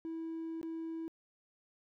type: tone with dropouts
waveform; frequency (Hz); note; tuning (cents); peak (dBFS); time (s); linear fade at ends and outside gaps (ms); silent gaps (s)
triangle; 326.3; E4; -18; -35; 0.05-1.08; 0; 0.614-0.63
effects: tanh soft clip ceiling -33 dBFS